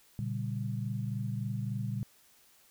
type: chord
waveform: sine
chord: G diminished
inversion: first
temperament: just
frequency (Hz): 117.6 / 141.12 / 196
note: Bb2 / Db3 / G3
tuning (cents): +16 / +31 / 0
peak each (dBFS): -34 / -38 / -38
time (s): 0.19-2.03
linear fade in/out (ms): 0
effects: white hiss -63 dBFS RMS until 2.7 s